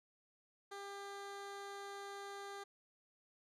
15% pulse tone, 399.2 Hz, G4, 32 cents sharp, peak -40 dBFS, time 0.71-2.64 s, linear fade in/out 10 ms, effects low-pass 9000 Hz 12 dB/octave

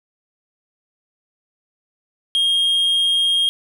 triangle tone, 3238 Hz, G#7, 45 cents flat, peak -13 dBFS, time 2.35-3.49 s, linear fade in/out 0 ms, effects none

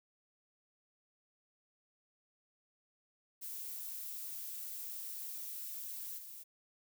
violet noise with level steps, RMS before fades -44 / -50 dBFS, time 3.41-6.44 s, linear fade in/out 20 ms, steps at 6.17 s, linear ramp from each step 20 ms, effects none

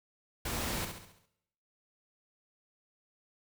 pink noise with echo, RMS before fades -36 dBFS, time 0.45-0.85 s, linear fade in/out 5 ms, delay 68 ms, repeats 6, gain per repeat -6 dB, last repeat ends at 1.258 s, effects noise-tail reverb RT60 0.8 s tail -17 dB re dry

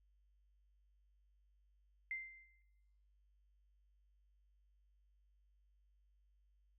sine tone with exponential decay, 2085 Hz, C7, 7 cents flat, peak -38 dBFS, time 2.11-2.62 s, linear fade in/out 1 ms, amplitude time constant 110 ms, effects noise-tail reverb RT60 1.0 s tail -18 dB re dry + added 50 Hz sine -70 dBFS peak until 6.78 s

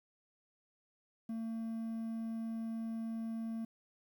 triangle tone, 225.8 Hz, A3, 45 cents sharp, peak -35 dBFS, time 1.29-3.65 s, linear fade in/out 5 ms, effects 11-bit

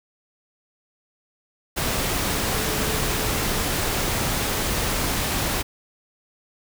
sine tone in noise, 434.4 Hz, A4, 22 cents flat, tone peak -33 dBFS, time 2.55-3.45 s, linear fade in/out 20 ms, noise pink, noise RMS -24 dBFS, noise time 1.76-5.63 s, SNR -12 dB, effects none

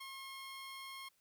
15% pulse tone, 1076 Hz, C6, 48 cents sharp, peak -40 dBFS, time 0-1.09 s, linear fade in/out 10 ms, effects white hiss -75 dBFS RMS until 1.2 s

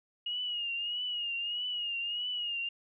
sine tone with vibrato, 2870 Hz, F7, 47 cents sharp, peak -32 dBFS, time 0.26-2.69 s, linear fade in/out 5 ms, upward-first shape triangle, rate 1.6 Hz, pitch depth 74 cents each way, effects none

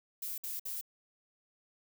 violet noise bursts, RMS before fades -39 dBFS, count 3, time 0.22-0.812 s, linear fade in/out 5 ms, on 160 ms, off 56 ms, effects none

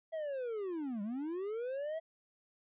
triangle linear two-way sweep, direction down then up, 658 to 196.3 to 658 Hz, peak -34 dBFS, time 0.12-2 s, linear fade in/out 20 ms, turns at 1.02 s, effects resampled to 8000 Hz

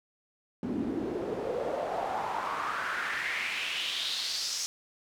pink noise with band-pass filter sweep, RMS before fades -33 dBFS, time 0.63-4.66 s, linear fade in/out 0 ms, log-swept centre 240 to 5900 Hz, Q 3.6, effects none

